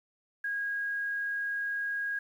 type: tone with quantisation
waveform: sine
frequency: 1639 Hz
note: G#6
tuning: 23 cents flat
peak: -30 dBFS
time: 0.44-2.19 s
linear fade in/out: 5 ms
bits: 10
effects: none